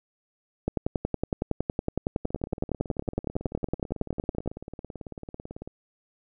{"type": "two click trains", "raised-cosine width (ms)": 2, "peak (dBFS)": [-12, -24], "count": [42, 63], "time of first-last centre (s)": [[0.68, 4.476], [2.25, 5.675]], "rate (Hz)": [10.8, 18.1], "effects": []}